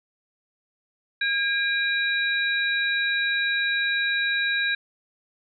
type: tone cluster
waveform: sine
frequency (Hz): 1624 / 2398 / 3876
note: G#6 / D7 / B7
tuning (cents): -39 / +36 / -33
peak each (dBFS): -23 / -29 / -28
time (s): 1.21-4.75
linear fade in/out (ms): 5
effects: none